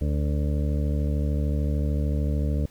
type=harmonic tone; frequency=73.42 Hz; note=D2; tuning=in tune; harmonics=1 / 2 / 3 / 4 / 6 / 7 / 8; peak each=-23 / -29 / -33 / -35 / -39 / -40 / -41 dBFS; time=0.01-2.66 s; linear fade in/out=5 ms; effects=pink hiss -56 dBFS RMS until 2.7 s